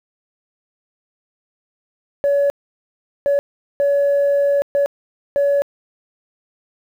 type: tone bursts at uneven times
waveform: sine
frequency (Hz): 566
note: C#5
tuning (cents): +36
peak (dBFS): -11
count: 5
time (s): 2.24-2.5 / 3.26-3.39 / 3.8-4.62 / 4.75-4.86 / 5.36-5.62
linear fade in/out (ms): 0
effects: tanh soft clip ceiling -11 dBFS + 8-bit